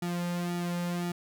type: tone with flanger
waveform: sawtooth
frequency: 174.7 Hz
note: F3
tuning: 1 cent sharp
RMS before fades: -32 dBFS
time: 0.02-1.12 s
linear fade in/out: 5 ms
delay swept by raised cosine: 1.9 to 2.75 ms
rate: 1.9 Hz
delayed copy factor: -0.7
effects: none